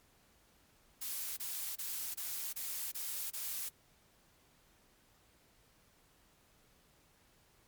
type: noise bursts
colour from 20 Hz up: blue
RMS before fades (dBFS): -40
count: 7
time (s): 1.01-3.692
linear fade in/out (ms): 10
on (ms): 360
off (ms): 27
effects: pink hiss -68 dBFS RMS until 7.67 s + MP3 96 kbps